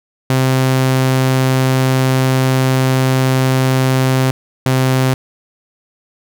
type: tone pair in turn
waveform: sawtooth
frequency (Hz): 130.81 / 130.35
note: C3 / C3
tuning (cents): 0 / -6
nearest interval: unison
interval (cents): 6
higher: first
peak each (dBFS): -7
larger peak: neither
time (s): 0.3-4.31 / 4.66-5.14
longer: first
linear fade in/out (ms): 2
effects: none